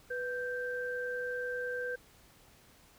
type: tone pair together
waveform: sine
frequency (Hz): 493.9 / 1568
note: B4 / G6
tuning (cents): 0 / 0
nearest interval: octave + minor sixth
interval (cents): 2000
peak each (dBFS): -36 / -37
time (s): 0.1-1.96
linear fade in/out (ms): 10
effects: pink hiss -61 dBFS RMS until 2.98 s